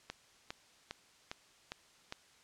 click train, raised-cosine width 0.2 ms, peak -23 dBFS, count 6, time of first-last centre 0.1-2.124 s, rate 2.47 Hz, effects white hiss -64 dBFS RMS until 2.43 s + low-pass 7000 Hz 12 dB/octave

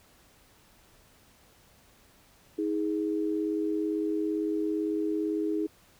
sine tone pair together, 317.5 / 415.3 Hz, D#4 / G#4, +35 / 0 cents, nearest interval perfect fourth, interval 465 cents, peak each -28 / -31 dBFS, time 2.58-5.67 s, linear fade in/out 10 ms, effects pink hiss -60 dBFS RMS until 5.99 s

